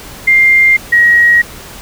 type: tone pair in turn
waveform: sine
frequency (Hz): 2100 / 1897.3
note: C7 / A#6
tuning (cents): +6 / +30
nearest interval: major second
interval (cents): 176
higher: first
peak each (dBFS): -4 / -4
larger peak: neither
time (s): 0.27-0.77 / 0.92-1.42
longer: neither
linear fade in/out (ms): 10
effects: pink hiss -31 dBFS RMS until 1.81 s